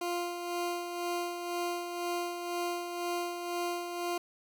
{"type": "tone with tremolo", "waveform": "20% pulse", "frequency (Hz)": 349.2, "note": "F4", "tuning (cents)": 0, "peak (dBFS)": -26, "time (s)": [0.01, 4.18], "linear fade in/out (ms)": 5, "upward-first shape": "sine", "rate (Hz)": 2, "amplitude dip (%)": 50, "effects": []}